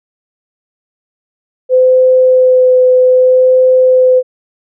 sine tone with vibrato, 510 Hz, C5, 44 cents flat, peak -4 dBFS, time 1.69-4.23 s, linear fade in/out 50 ms, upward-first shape sine, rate 0.63 Hz, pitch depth 10 cents each way, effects none

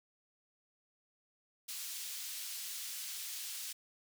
pink high-pass noise, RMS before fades -43 dBFS, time 1.68-3.73 s, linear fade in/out 10 ms, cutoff 3800 Hz, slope 12 dB/octave, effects none

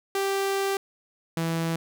sawtooth tone pair in turn, 392 / 164.82 Hz, G4 / E3, 0 / 0 cents, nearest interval octave + minor third, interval 1500 cents, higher first, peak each -20 / -21 dBFS, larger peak first, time 0.15-0.77 / 1.37-1.76 s, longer first, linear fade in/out 2 ms, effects none

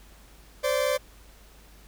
40% pulse tone pair together, 519 / 581.8 Hz, C5 / D5, -14 / -16 cents, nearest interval major second, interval 198 cents, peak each -25 dBFS, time 0.63-0.98 s, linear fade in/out 20 ms, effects added 50 Hz sine -51 dBFS peak until 1.87 s + pink hiss -55 dBFS RMS until 1.87 s

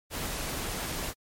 pink noise, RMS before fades -34 dBFS, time 0.1-1.14 s, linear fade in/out 50 ms, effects MP3 64 kbps

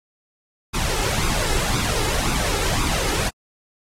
pink noise with flanger, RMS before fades -22 dBFS, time 0.73-3.3 s, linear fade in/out 20 ms, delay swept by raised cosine 0.8 to 2.4 ms, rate 1.9 Hz, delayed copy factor +0.6, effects low-pass 10000 Hz 12 dB/octave + AAC 48 kbps

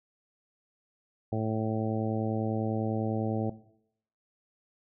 harmonic tone, 110 Hz, A2, in tune, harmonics 1 / 2 / 3 / 4 / 5 / 6 / 7, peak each -31 / -34 / -36 / -37 / -38 / -39 / -39 dBFS, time 1.32-3.5 s, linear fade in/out 5 ms, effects noise-tail reverb RT60 0.7 s tail -17 dB re dry

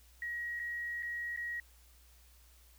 sine tone with dropouts, 1900 Hz, A#6, 33 cents sharp, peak -36 dBFS, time 0.22-1.6 s, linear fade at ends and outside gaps 2 ms, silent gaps 0.594-0.598 / 1.025-1.03 / 1.363-1.373 s, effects added 60 Hz sine -60 dBFS peak until 2.78 s + white hiss -65 dBFS RMS until 2.78 s

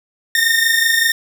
sawtooth tone pair together, 1814 / 1839.3 Hz, A#6 / A#6, -48 / -24 cents, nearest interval unison, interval 24 cents, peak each -12 dBFS, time 0.35-1.12 s, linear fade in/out 2 ms, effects none

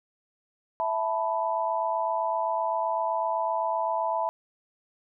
sine chord, E suspended fourth, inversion none, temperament equal, 659.3 / 880 / 987.8 Hz, E5 / A5 / B5, 0 / 0 / 0 cents, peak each -29 dBFS, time 0.8-4.29 s, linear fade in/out 0 ms, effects none

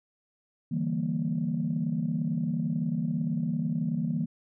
sine chord, E half-diminished seventh, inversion third, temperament equal, 146.83 / 164.81 / 196 / 233.1 Hz, D3 / E3 / G3 / Bb3, 0 / 0 / 0 / 0 cents, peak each -35 / -29 / -34 / -30 dBFS, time 0.71-4.26 s, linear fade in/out 10 ms, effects tanh soft clip ceiling -18 dBFS

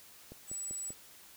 click train, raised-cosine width 2 ms, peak -34 dBFS, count 4, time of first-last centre 0.32-0.905 s, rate 5.13 Hz
sine tone, 7880 Hz, B8, 5 cents flat, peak -37 dBFS, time 0.47-0.94 s, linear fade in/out 50 ms
effects white hiss -56 dBFS RMS until 1.36 s

